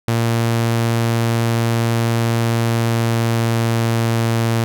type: tone with pitch glide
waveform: sawtooth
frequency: 115.8 to 114.87 Hz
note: A#2 to A#2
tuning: -11 to -25 cents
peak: -11 dBFS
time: 0.08-4.64 s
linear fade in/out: 0 ms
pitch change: -14 cents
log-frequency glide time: 2.46-4.33 s
effects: none